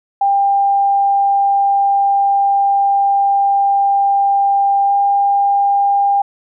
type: tone with pitch glide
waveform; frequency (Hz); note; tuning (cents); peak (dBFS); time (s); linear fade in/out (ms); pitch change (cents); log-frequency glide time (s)
sine; 796 to 801.1; G5 to G5; +26 to +37; -10; 0.21-6.22; 5; +11; 4.86-4.92
effects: none